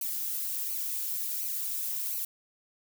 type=noise with flanger; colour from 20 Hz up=violet; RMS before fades=-33 dBFS; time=0.01-2.25 s; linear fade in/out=5 ms; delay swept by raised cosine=0.56 to 4.46 ms; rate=1.4 Hz; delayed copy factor=-0.9; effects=none